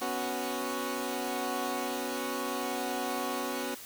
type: chord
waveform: 15% pulse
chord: B suspended second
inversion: none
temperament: equal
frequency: 246.9 / 277.2 / 370 Hz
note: B3 / C#4 / F#4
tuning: 0 / 0 / 0 cents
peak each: -30 dBFS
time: 0.01-3.75 s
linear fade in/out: 10 ms
effects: white hiss -46 dBFS RMS until 3.85 s